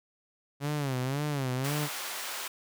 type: tone with vibrato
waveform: sawtooth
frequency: 137.7 Hz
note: C#3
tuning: 11 cents flat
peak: -25 dBFS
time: 0.6-1.89 s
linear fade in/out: 50 ms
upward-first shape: sine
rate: 1.9 Hz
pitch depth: 150 cents each way
type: high-pass noise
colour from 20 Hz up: pink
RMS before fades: -37 dBFS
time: 1.64-2.48 s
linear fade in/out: 5 ms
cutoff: 870 Hz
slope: 12 dB/octave
effects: none